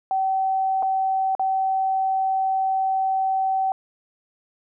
sine tone with dropouts, 766 Hz, G5, 40 cents flat, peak -19 dBFS, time 0.11-3.72 s, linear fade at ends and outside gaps 1 ms, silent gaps 0.825-0.829 / 1.351-1.395 s, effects none

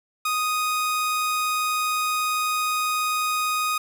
45% pulse tone pair together, 1244.5 / 2489 Hz, D#6 / D#7, 0 / 0 cents, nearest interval octave, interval 1200 cents, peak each -23 / -30 dBFS, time 0.25-3.78 s, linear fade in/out 5 ms, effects none

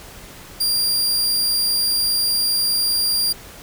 sawtooth tone, 4775 Hz, D8, 28 cents sharp, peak -14 dBFS, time 0.6-3.33 s, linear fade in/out 10 ms, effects pink hiss -40 dBFS RMS until 3.62 s

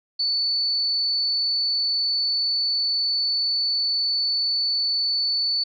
sine tone, 4479 Hz, C#8, 17 cents sharp, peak -20 dBFS, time 0.19-5.64 s, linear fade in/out 10 ms, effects none

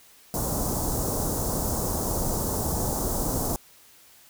pink band-stop noise, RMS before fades -27 dBFS, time 0.34-3.56 s, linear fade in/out 0 ms, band 1000 to 6100 Hz, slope 24 dB/octave, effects white hiss -54 dBFS RMS until 4.29 s

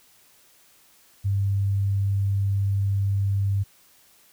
sine tone, 99 Hz, G2, 18 cents sharp, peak -20 dBFS, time 1.24-3.64 s, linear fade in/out 20 ms, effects white hiss -57 dBFS RMS until 4.32 s

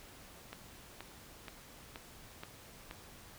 click train, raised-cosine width 0.3 ms, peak -28 dBFS, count 6, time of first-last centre 0.53-2.911 s, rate 2.1 Hz, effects pink hiss -55 dBFS RMS until 3.38 s

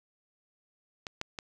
clicks, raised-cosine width 0.2 ms, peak -20 / -16 / -20 dBFS, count 3, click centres 1.068 / 1.214 / 1.388 s, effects none

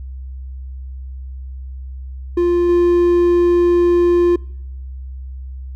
triangle tone with level steps, 349.2 Hz, F4, in tune, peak -10 / -8 dBFS, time 2.37-4.36 s, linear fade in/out 5 ms, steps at 2.69 s, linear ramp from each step 2 ms, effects noise-tail reverb RT60 0.8 s tail -26 dB re dry + added 65 Hz sine -27 dBFS peak until 5.75 s

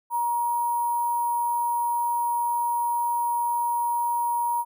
sine tone with sample-and-hold, 949 Hz, A#5, 31 cents sharp, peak -22 dBFS, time 0.1-4.65 s, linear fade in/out 50 ms, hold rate 11025 Hz, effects none

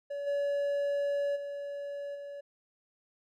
triangle tone with level steps, 569 Hz, C#5, 45 cents sharp, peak -32 / -26 / -34 / -38 dBFS, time 0.1-2.41 s, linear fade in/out 10 ms, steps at 0.26 / 1.35 / 2.14 s, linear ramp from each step 20 ms, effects none

